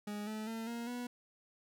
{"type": "tone with pitch steps", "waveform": "40% pulse", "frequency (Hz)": [207.7, 216.3, 225.2, 234.5, 244.2], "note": ["G#3", "A3", "A3", "A#3", "B3"], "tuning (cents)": [0, -29, 40, 11, -19], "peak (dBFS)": -38, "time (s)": [0.07, 1.07], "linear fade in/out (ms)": 5, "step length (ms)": 200, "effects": []}